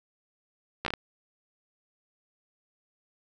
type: slowing click train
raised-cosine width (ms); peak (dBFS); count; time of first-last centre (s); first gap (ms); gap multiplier
0.3; -14; 5; 0.85-0.937; 13; 1.36
effects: none